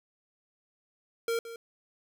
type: tone with echo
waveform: square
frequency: 461.9 Hz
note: A#4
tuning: 16 cents flat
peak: -28 dBFS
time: 1.28-1.39 s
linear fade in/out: 2 ms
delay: 170 ms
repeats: 1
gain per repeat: -13 dB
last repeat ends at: 1.56 s
effects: 11-bit